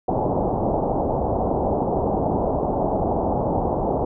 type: low-pass noise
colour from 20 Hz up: white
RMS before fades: -22 dBFS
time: 0.08-4.05 s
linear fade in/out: 5 ms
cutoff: 860 Hz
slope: 48 dB/octave
effects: none